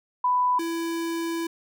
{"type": "tone pair in turn", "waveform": ["sine", "square"], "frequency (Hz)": [994, 332.9], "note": ["B5", "E4"], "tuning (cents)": [11, 17], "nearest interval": "octave + perfect fifth", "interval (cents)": 1894, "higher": "first", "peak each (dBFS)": [-19, -27], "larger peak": "first", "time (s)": [[0.24, 0.59], [0.59, 1.47]], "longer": "second", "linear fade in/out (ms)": 5, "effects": []}